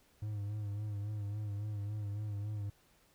triangle tone with vibrato, 103.83 Hz, G#2, in tune, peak -34 dBFS, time 0.22-2.7 s, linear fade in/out 5 ms, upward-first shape sine, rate 3.6 Hz, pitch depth 51 cents each way, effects pink hiss -68 dBFS RMS until 3.14 s

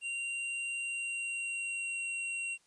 square tone with pitch glide, 2766 to 2744 Hz, F7 to F7, -17 to -31 cents, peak -35 dBFS, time 0.01-2.58 s, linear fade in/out 50 ms, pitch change -14 cents, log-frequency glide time 0.78-2.05 s, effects white hiss -69 dBFS RMS until 2.66 s + resampled to 22050 Hz

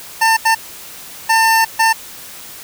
25% pulse tone bursts at uneven times, 898 Hz, A5, 35 cents sharp, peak -6 dBFS, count 4, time 0.21-0.37 / 0.45-0.55 / 1.29-1.65 / 1.79-1.93 s, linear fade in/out 10 ms, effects white hiss -34 dBFS RMS until 2.63 s

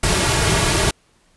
pink noise with comb filter, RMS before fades -17 dBFS, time 0.03-0.91 s, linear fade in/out 5 ms, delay 3.9 ms, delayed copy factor -0.6, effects pink hiss -58 dBFS RMS until 1.36 s + resampled to 24000 Hz

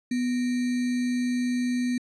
sine tone with sample-and-hold, 247.3 Hz, B3, 3 cents sharp, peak -23 dBFS, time 0.11-1.98 s, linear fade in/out 5 ms, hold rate 2100 Hz, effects resampled to 22050 Hz

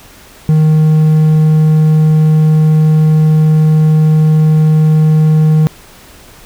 triangle tone, 155.56 Hz, D#3, in tune, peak -3 dBFS, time 0.49-5.67 s, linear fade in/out 0 ms, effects pink hiss -38 dBFS RMS until 6.45 s

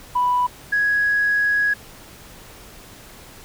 sine tone pair in turn, 987.8 / 1665.4 Hz, B5 / G#6, 0 / +4 cents, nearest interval major sixth, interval 904 cents, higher second, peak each -15 dBFS, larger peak neither, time 0.15-0.47 / 0.72-1.74 s, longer second, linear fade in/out 10 ms, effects tanh soft clip ceiling -11 dBFS + pink hiss -43 dBFS RMS until 3.44 s

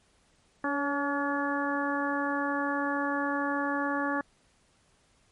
harmonic tone with a mistuned harmonic, 284.4 Hz, C#4, 45 cents sharp, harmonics 1 / 2 / 3 / 4 / 5 / 6, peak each -31 / -35 / -35 / -34 / -37 / -34 dBFS, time 0.64-4.21 s, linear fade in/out 2 ms, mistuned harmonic 2, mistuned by -24 cents, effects pink hiss -66 dBFS RMS until 5.31 s + MP3 48 kbps

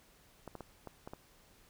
clicks, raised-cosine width 1 ms, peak -30 dBFS, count 6, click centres 0.477 / 0.553 / 0.607 / 0.873 / 1.075 / 1.135 s, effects pink hiss -64 dBFS RMS until 1.69 s

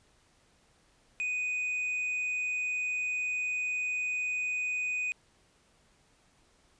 triangle tone, 2489 Hz, D#7, in tune, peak -28 dBFS, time 1.2-5.12 s, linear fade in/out 0 ms, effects pink hiss -66 dBFS RMS until 6.79 s + resampled to 22050 Hz

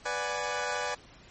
20% pulse chord, G# half-diminished seventh, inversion first, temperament equal, 493.9 / 587.3 / 740 / 830.6 Hz, B4 / D5 / F#5 / G#5, 0 / 0 / 0 / 0 cents, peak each -31 / -30 / -34 / -30 dBFS, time 0.05-0.95 s, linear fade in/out 10 ms, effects pink hiss -54 dBFS RMS until 1.3 s + MP3 32 kbps

